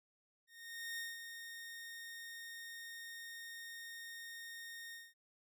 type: tone with ADSR envelope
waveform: sawtooth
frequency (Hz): 1846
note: A#6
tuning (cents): -17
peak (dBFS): -37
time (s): 0.47-5.14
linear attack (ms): 510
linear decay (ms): 190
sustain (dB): -7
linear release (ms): 210
effects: none